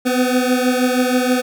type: beating tone pair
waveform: 25% pulse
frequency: 249.8 / 256.1 Hz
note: B3 / C4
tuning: +20 / -37 cents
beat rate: 6.3 Hz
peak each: -12 / -16 dBFS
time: 0.05-1.42 s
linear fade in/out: 20 ms
effects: none